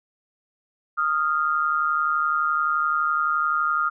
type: tone pair together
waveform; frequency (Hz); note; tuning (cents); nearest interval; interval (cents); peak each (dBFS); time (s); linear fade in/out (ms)
sine; 1239 / 1390.7; D#6 / F6; -8 / -8; major second; 200; -22 / -23; 0.97-3.9; 20
effects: none